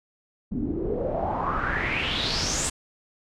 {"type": "noise with low-pass filter sweep", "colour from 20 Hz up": "pink", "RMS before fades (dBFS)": -27, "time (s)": [0.51, 2.7], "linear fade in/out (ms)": 10, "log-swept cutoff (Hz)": [220, 8400], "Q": 6.1, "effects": []}